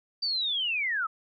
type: linear sweep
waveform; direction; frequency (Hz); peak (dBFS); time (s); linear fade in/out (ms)
sine; down; 4683 to 1244.5; -26; 0.22-1.07; 10
effects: none